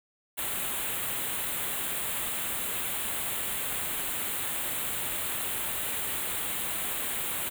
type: band-stop noise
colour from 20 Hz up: white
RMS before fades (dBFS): -32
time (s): 0.37-7.5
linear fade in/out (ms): 20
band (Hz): 3800 to 7600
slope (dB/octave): 48
effects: none